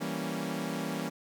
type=chord; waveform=sawtooth; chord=E diminished seventh; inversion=none; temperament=equal; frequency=164.81 / 196 / 233.1 / 277.2 Hz; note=E3 / G3 / Bb3 / Db4; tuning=0 / 0 / 0 / 0 cents; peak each=-34 dBFS; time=0-1.1 s; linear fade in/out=20 ms; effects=none